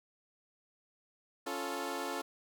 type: chord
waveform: 15% pulse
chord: Db augmented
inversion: none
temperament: equal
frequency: 277.2 / 349.2 / 440 Hz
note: Db4 / F4 / A4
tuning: 0 / 0 / 0 cents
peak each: -34 dBFS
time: 1.46-2.22 s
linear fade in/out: 10 ms
effects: none